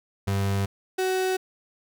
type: tone pair in turn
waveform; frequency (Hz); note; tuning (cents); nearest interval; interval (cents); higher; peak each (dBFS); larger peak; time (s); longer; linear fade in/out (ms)
35% pulse; 98.6 / 374.4; G2 / F#4; +11 / +20; octave + major seventh; 2309; second; -21; neither; 0.27-0.66 / 0.98-1.37; neither; 10
effects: none